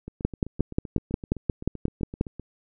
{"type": "two click trains", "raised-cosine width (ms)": 3, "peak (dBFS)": [-23, -9], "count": [19, 12], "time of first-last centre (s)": [[0.08, 2.397], [0.25, 2.211]], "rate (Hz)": [7.77, 5.61], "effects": []}